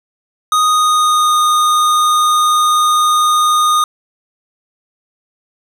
square tone with pitch glide, 1244.5 to 1229.5 Hz, D#6 to D#6, 0 to -21 cents, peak -10 dBFS, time 0.52-3.84 s, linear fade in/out 2 ms, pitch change -21 cents, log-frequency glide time 0.63-1.37 s, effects low-pass 12000 Hz 12 dB/octave + 7-bit

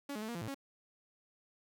sawtooth tone with pitch steps, 282.6 / 212 / 219 / 236.8 / 170.7 / 110.3 / 275.3 Hz, C#4 / G#3 / A3 / A#3 / F3 / A2 / C#4, +34 / +36 / -8 / +27 / -39 / +5 / -12 cents, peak -35 dBFS, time 0.09-0.545 s, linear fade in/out 5 ms, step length 65 ms, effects 11-bit

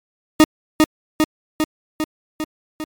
40% pulse tone with echo, 309.9 Hz, D#4, 7 cents flat, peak -5 dBFS, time 0.4-0.44 s, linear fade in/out 0 ms, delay 400 ms, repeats 6, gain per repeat -3 dB, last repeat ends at 2.84 s, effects MP3 96 kbps

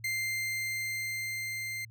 40% pulse tone with level ramp, 2093 Hz, C7, in tune, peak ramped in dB -29 to -34 dBFS, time 0.04-1.85 s, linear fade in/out 5 ms, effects added 112 Hz sine -49 dBFS peak until 1.9 s

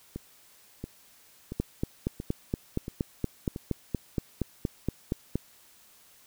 two click trains, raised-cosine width 3 ms, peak -22 / -14 dBFS, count 6 / 17, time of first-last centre 0.16-3.561 / 1.6-5.356 s, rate 1.47 / 4.26 Hz, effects white hiss -58 dBFS RMS until 6.26 s

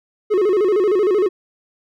triangle tone with vibrato, 393.9 Hz, G4, 8 cents sharp, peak -11 dBFS, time 0.3-1.29 s, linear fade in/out 20 ms, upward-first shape square, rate 13 Hz, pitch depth 130 cents each way, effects none

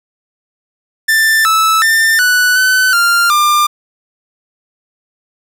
45% pulse tone with pitch steps, 1776 / 1309 / 1795 / 1482 / 1512 / 1393 / 1196 Hz, A6 / E6 / A6 / F#6 / F#6 / F6 / D6, +16 / -13 / +34 / +2 / +37 / -5 / +31 cents, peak -8 dBFS, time 1.08-3.67 s, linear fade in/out 10 ms, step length 370 ms, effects none

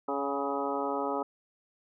harmonic tone with a mistuned harmonic, 140.2 Hz, C#3, 20 cents sharp, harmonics 2 / 3 / 4 / 5 / 6 / 7 / 8 / 9, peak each -36 / -35 / -36 / -39 / -36 / -38 / -46 / -37 dBFS, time 0.08-1.23 s, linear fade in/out 5 ms, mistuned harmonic 6, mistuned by -25 cents, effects none

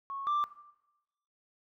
sine tone pair in turn, 1100 / 1179 Hz, C#6 / D6, -14 / +6 cents, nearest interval minor second, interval 120 cents, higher second, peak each -36 / -25 dBFS, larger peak second, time 0.1-0.27 / 0.27-0.44 s, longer neither, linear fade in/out 0 ms, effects noise-tail reverb RT60 0.9 s tail -17 dB re dry + tanh soft clip ceiling -25 dBFS

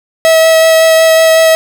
45% pulse tone with vibrato, 646 Hz, E5, 35 cents flat, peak -4 dBFS, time 0.25-1.55 s, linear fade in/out 0 ms, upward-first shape sine, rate 5.4 Hz, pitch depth 9 cents each way, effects none

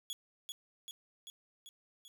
sawtooth tone with echo, 3363 Hz, G#7, 21 cents sharp, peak -35 dBFS, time 0.1-0.13 s, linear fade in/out 0 ms, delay 390 ms, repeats 5, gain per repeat -3 dB, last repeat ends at 2.08 s, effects none

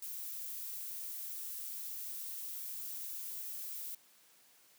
violet noise, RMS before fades -43 dBFS, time 0.02-3.95 s, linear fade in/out 5 ms, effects white hiss -65 dBFS RMS until 4.78 s + high-pass 150 Hz 12 dB/octave

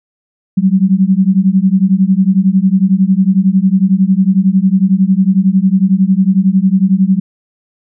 sine beating tone pair, 185 / 196 Hz, F#3 / G3, 0 / 0 cents, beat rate 11 Hz, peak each -10 dBFS, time 0.57-7.2 s, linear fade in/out 10 ms, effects none

